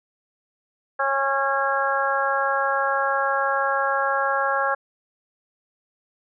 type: harmonic tone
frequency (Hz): 273.9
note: C#4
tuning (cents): -21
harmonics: 2 / 3 / 4 / 5 / 6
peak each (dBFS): -26 / -26 / -26 / -26 / -26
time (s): 0.99-4.75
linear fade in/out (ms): 10
effects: none